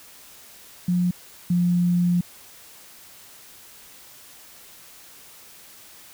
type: tone pair in turn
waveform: sine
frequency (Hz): 178.1 / 175.95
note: F3 / F3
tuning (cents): +34 / +13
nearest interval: unison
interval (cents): 21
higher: first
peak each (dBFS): -18 / -17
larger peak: second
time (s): 0.88-1.11 / 1.5-2.21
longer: second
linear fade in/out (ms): 5
effects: white hiss -47 dBFS RMS until 6.13 s